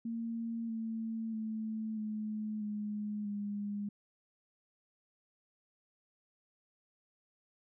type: tone with pitch steps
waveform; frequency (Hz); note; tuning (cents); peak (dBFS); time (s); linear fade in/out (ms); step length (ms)
sine; 229.6 / 224.4 / 219.2 / 214.2 / 209.3 / 204.6; A#3 / A3 / A3 / A3 / G#3 / G#3; -26 / +34 / -6 / -46 / +14 / -26; -35; 0.05-3.89; 5; 640
effects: none